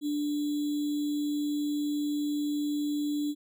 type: tone with sample-and-hold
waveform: sine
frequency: 294.2 Hz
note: D4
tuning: 3 cents sharp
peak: -27 dBFS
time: 0.01-3.35 s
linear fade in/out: 50 ms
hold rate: 3675 Hz
effects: none